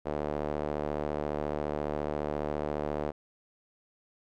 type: tone with band-pass filter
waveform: sawtooth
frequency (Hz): 74.5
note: D2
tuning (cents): +25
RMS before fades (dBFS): -33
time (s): 0.05-3.12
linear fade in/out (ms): 20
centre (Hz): 550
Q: 1.5
effects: none